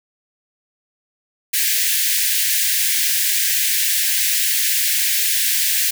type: high-pass noise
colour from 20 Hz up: white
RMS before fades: -18 dBFS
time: 1.53-5.91 s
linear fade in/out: 10 ms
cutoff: 1600 Hz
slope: 96 dB/octave
effects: none